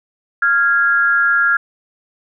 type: tone pair together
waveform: sine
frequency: 1392.6 / 1654 Hz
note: F6 / G#6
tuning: -5 / -8 cents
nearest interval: minor third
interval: 297 cents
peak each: -13 / -15 dBFS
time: 0.42-1.57 s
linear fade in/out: 5 ms
effects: none